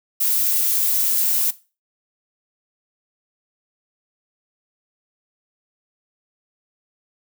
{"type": "noise with high-pass filter sweep", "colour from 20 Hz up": "violet", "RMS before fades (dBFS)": -19, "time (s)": [0.2, 1.51], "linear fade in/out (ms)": 10, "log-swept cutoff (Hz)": [340, 730], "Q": 3.3, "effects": ["noise-tail reverb RT60 0.3 s tail -17 dB re dry"]}